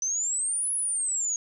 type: exponential two-way sweep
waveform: sine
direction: up then down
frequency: 6020 to 10550 to 6570 Hz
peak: -25 dBFS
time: 0.02-1.36 s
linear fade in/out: 2 ms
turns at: 0.73 s
effects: none